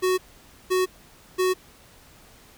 square tone bursts, 370 Hz, F#4, in tune, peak -20 dBFS, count 3, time 0.02-1.54 s, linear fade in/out 20 ms, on 160 ms, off 520 ms, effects pink hiss -52 dBFS RMS until 2.57 s

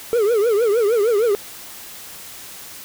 triangle tone with vibrato, 440 Hz, A4, in tune, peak -12 dBFS, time 0.13-1.35 s, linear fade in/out 0 ms, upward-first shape triangle, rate 6.5 Hz, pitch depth 210 cents each way, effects white hiss -37 dBFS RMS until 2.84 s

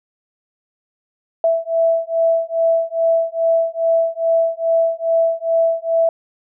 sine beating tone pair, 659.3 / 661.7 Hz, E5 / E5, 0 / +6 cents, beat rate 2.4 Hz, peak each -17 dBFS, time 1.44-6.09 s, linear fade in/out 2 ms, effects none

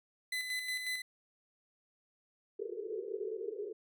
30% pulse tone with tremolo, 2012 Hz, B6, 32 cents sharp, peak -31 dBFS, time 0.32-1.02 s, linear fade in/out 5 ms, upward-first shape square, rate 5.5 Hz, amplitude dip 45%
pink band-pass noise, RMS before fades -40 dBFS, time 2.59-3.73 s, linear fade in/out 10 ms, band 380 to 460 Hz, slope 96 dB/octave
effects none

